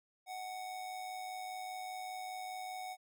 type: tone with amplitude modulation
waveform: square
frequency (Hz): 743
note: F#5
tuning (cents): +7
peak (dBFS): -40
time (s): 0.26-2.97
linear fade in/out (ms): 50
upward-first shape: sine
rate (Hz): 105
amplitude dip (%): 45
effects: none